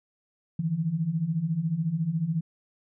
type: beating tone pair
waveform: sine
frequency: 152.9 / 166.9 Hz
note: D#3 / E3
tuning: -30 / +22 cents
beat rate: 14 Hz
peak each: -30 / -26 dBFS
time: 0.59-2.41 s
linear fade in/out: 5 ms
effects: none